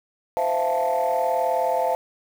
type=chord; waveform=sine; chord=F major seventh; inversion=second; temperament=equal with one note detuned; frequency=516.6 / 659.3 / 698.5 / 880 Hz; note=C5 / E5 / F5 / A5; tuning=-22 / 0 / 0 / 0 cents; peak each=-24 dBFS; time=0.37-1.95 s; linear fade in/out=0 ms; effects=tanh soft clip ceiling -14 dBFS + 7-bit